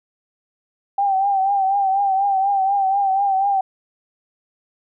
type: tone with vibrato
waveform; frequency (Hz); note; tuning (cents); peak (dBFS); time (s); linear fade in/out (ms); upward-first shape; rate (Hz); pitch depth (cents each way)
sine; 784; G5; 0; -15; 0.98-3.61; 5; triangle; 4.1; 65
effects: none